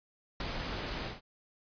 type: noise with ADSR envelope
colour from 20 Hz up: pink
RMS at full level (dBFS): -34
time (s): 0.4-1.21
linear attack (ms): 3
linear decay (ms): 23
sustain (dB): -3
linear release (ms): 160
effects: resampled to 11025 Hz